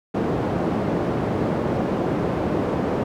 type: band-pass noise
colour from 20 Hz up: white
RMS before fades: -23 dBFS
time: 0.14-3.04 s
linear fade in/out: 10 ms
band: 100 to 460 Hz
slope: 12 dB/octave
effects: none